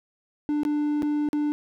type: tone with dropouts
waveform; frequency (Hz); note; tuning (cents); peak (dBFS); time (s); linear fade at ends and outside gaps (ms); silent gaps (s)
triangle; 296.4; D4; +16; -20; 0.49-1.52; 0; 0.633-0.651 / 1.022-1.03 / 1.288-1.331
effects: none